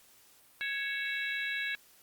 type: harmonic tone with a mistuned harmonic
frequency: 554.4 Hz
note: C#5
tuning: in tune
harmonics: 3 / 4 / 5 / 6 / 7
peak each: -35 / -37 / -40 / -46 / -42 dBFS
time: 0.61-1.75 s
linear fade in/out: 0 ms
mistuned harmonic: 5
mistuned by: -69 cents
effects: white hiss -61 dBFS RMS until 2.02 s + Opus 48 kbps